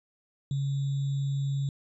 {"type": "tone with sample-and-hold", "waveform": "sine", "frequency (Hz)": 138.59, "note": "C#3", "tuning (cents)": 0, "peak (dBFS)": -26, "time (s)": [0.51, 1.69], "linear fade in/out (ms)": 2, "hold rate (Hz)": 3675, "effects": ["resampled to 22050 Hz"]}